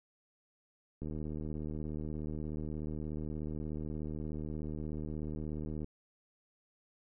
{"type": "click train", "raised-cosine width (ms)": 3, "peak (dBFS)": -28, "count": 371, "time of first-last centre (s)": [1.02, 5.844], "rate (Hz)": 76.7, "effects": []}